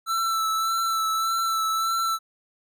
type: tone with vibrato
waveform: square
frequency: 1328 Hz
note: E6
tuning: 12 cents sharp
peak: -23 dBFS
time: 0.06-2.19 s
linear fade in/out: 50 ms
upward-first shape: sine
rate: 1.7 Hz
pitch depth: 22 cents each way
effects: none